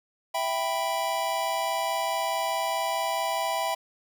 square chord, E minor, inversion none, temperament equal, 659.3 / 784 / 987.8 Hz, E5 / G5 / B5, 0 / 0 / 0 cents, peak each -31 dBFS, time 0.34-3.75 s, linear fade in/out 10 ms, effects none

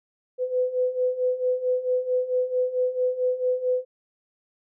sine beating tone pair, 501 / 505.5 Hz, B4 / B4, +25 / +40 cents, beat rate 4.5 Hz, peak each -27 / -23 dBFS, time 0.38-3.85 s, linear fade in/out 50 ms, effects none

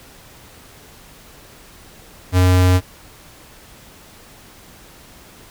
square tone, 91.3 Hz, F#2, 23 cents flat, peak -11 dBFS, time 2.32-2.81 s, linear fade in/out 50 ms, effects pink hiss -44 dBFS RMS until 5.5 s

